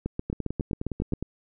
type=two click trains; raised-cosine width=3 ms; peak=-15 / -17 dBFS; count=9 / 10; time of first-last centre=0.06-1.135 / 0.3-1.226 s; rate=7.44 / 9.72 Hz; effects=none